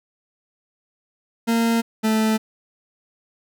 40% pulse tone pair in turn, 230 / 219.1 Hz, A#3 / A3, -23 / -7 cents, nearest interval minor second, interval 84 cents, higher first, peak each -16 dBFS, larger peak neither, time 1.47-1.82 / 2.03-2.38 s, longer neither, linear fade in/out 20 ms, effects none

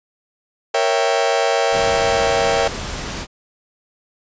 40% pulse chord, A# diminished seventh, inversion none, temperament equal, 466.2 / 554.4 / 659.3 / 784 Hz, A#4 / C#5 / E5 / G5, 0 / 0 / 0 / 0 cents, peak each -20 dBFS, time 0.74-2.68 s, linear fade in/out 5 ms
pink noise, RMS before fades -27 dBFS, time 1.71-3.27 s, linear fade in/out 50 ms
effects resampled to 16000 Hz

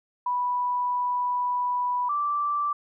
sine tone pair in turn, 985 / 1169.4 Hz, B5 / D6, -5 / -8 cents, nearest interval minor third, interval 297 cents, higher second, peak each -23 dBFS, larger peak neither, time 0.26-2.09 / 2.09-2.73 s, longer first, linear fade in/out 5 ms, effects none

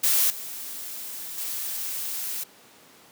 blue noise with level steps, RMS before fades -21 / -36 / -31 dBFS, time 0.03-2.44 s, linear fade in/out 10 ms, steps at 0.3 / 1.38 s, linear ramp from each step 2 ms, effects pink hiss -52 dBFS RMS until 3.11 s + high-pass 200 Hz 12 dB/octave

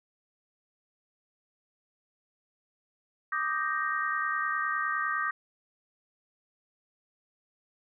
sine chord, Eb major seventh, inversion third, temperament equal, 1174.7 / 1244.5 / 1568 / 1864.7 Hz, D6 / Eb6 / G6 / Bb6, 0 / 0 / 0 / 0 cents, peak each -33 dBFS, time 3.32-5.31 s, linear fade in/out 5 ms, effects none

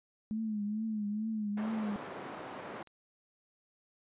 sine tone with vibrato, 213.6 Hz, G#3, 49 cents sharp, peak -32 dBFS, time 0.31-1.96 s, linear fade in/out 0 ms, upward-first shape triangle, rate 2.3 Hz, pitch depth 86 cents each way
white band-pass noise, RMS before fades -44 dBFS, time 1.57-2.83 s, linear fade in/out 5 ms, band 170 to 1000 Hz, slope 12 dB/octave
click, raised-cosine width 0.2 ms, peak -38 dBFS, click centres 2.873 s
effects resampled to 8000 Hz

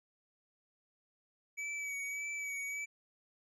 square tone with vibrato, 2282 Hz, C#7, 50 cents sharp, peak -38 dBFS, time 1.57-2.86 s, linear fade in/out 20 ms, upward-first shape sine, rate 1.7 Hz, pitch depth 29 cents each way, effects resampled to 24000 Hz

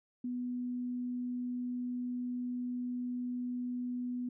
sine tone, 246.9 Hz, B3, in tune, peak -34 dBFS, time 0.24-4.29 s, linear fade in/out 5 ms, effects none

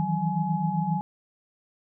sine tone cluster, 158.6 / 166.2 / 187.8 / 843 Hz, D#3 / E3 / F#3 / G#5, +33 / +15 / +26 / +26 cents, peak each -29 dBFS, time 0-1.01 s, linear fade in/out 0 ms, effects none

